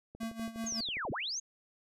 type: click train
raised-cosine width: 2 ms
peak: -35 dBFS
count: 12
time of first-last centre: 0.15-1.052 s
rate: 12.2 Hz
type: tone with tremolo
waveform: square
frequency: 226.2 Hz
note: A3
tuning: 48 cents sharp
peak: -35 dBFS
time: 0.2-0.81 s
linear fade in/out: 10 ms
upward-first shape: sine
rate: 5.3 Hz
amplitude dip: 80%
type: linear two-way sweep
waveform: sine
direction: down then up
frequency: 6760 to 68.5 to 6760 Hz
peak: -34 dBFS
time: 0.66-1.4 s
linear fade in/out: 10 ms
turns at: 1.11 s
effects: resampled to 32000 Hz